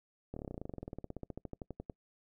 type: slowing click train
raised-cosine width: 2 ms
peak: -28 dBFS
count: 30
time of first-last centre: 0.34-1.898 s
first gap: 25 ms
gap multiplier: 1.05
effects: noise-tail reverb RT60 0.1 s tail -25 dB re dry